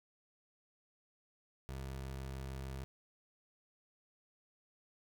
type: tone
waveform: 25% pulse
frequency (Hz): 66.5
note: C2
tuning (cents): +29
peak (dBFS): -38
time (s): 1.69-2.84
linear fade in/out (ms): 0
effects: none